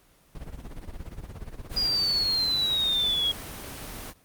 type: noise with tremolo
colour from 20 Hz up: brown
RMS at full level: -35 dBFS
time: 0.35-1.87 s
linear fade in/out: 2 ms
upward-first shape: sine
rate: 17 Hz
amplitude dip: 80%
type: noise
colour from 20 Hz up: pink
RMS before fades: -38 dBFS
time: 1.69-4.14 s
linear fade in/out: 50 ms
type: exponential sweep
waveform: sine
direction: down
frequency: 4895 to 3289 Hz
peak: -22 dBFS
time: 1.76-3.32 s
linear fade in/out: 10 ms
effects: pink hiss -60 dBFS RMS until 4.24 s + Opus 24 kbps